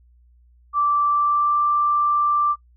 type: tone with pitch glide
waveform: sine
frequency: 1168 to 1177.5 Hz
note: D6 to D6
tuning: -10 to +4 cents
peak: -16 dBFS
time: 0.73-2.56 s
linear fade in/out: 50 ms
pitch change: +14 cents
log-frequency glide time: 1.06-1.59 s
effects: noise-tail reverb RT60 0.1 s tail -20 dB re dry + added 60 Hz sine -51 dBFS peak until 2.76 s